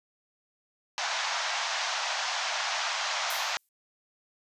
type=band-pass noise; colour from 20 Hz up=pink; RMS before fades=-31 dBFS; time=0.98-3.57 s; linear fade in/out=0 ms; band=670 to 6600 Hz; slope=48 dB/octave
type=noise with exponential decay; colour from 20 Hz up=violet; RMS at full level=-32 dBFS; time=3.3-3.69 s; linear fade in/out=2 ms; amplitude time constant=83 ms
effects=resampled to 32000 Hz